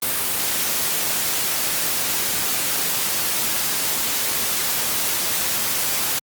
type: noise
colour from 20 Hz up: white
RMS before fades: -22 dBFS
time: 0.02-6.19 s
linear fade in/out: 5 ms
effects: high-pass 80 Hz 12 dB/octave + Opus 32 kbps